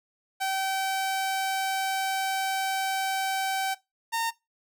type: tone pair in turn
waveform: sawtooth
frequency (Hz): 770 / 915.7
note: G5 / A#5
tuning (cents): -31 / -31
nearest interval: minor third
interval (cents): 300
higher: second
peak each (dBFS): -22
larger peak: neither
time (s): 0.4-3.75 / 4.12-4.31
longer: first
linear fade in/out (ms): 20
effects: noise-tail reverb RT60 0.2 s tail -19 dB re dry